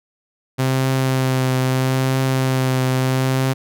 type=tone with vibrato; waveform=sawtooth; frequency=130.81 Hz; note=C3; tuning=in tune; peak=-12 dBFS; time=0.58-3.54 s; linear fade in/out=20 ms; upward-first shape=triangle; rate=0.77 Hz; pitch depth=21 cents each way; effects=none